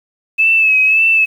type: tone with vibrato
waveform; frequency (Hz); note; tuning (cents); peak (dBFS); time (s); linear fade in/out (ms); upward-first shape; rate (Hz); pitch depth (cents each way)
sine; 2600; E7; -24; -8; 0.38-1.26; 20; sine; 1.8; 45
effects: 7-bit